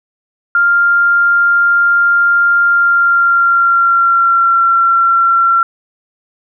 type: tone with pitch glide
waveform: sine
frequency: 1396.9 to 1362.6 Hz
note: F6 to F6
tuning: 0 to -43 cents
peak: -7 dBFS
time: 0.55-5.63 s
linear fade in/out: 2 ms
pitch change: -43 cents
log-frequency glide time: 2.65-4.64 s
effects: none